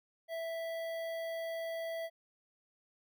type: tone with notch filter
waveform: square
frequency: 659.3 Hz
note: E5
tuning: in tune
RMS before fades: -39 dBFS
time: 0.28-2.1 s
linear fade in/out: 50 ms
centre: 7300 Hz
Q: 0.62
effects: none